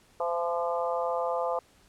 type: harmonic tone with a mistuned harmonic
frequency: 171.7 Hz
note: F3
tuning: 29 cents flat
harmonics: 3 / 4 / 5 / 6 / 7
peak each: -30 / -32 / -34 / -36 / -37 dBFS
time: 0.2-1.59 s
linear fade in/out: 2 ms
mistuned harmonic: 4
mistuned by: -21 cents
effects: pink hiss -61 dBFS RMS until 1.88 s + low-pass 11000 Hz 12 dB/octave